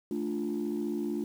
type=chord; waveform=sine; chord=D minor; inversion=second; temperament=equal; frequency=220 / 293.7 / 349.2 Hz; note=A3 / D4 / F4; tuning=0 / 0 / 0 cents; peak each=-33 dBFS; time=0.11-1.24 s; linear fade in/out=2 ms; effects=tanh soft clip ceiling -24 dBFS + 9-bit